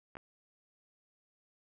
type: clicks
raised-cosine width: 0.5 ms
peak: -30 dBFS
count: 2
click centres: 0.154 / 0.169 s
effects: none